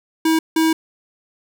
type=tone bursts at uneven times; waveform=square; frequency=321.5 Hz; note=E4; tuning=43 cents flat; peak=-14 dBFS; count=2; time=0.25-0.39 / 0.56-0.73 s; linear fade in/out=5 ms; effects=none